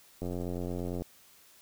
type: click train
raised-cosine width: 2 ms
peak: -23 dBFS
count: 72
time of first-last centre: 0.22-1.02 s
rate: 88.7 Hz
effects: white hiss -59 dBFS RMS until 1.61 s